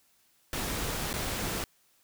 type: noise with dropouts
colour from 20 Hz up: pink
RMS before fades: -33 dBFS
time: 0.53-1.64 s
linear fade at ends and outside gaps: 1 ms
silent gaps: 1.13-1.139 s
effects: white hiss -67 dBFS RMS until 2.03 s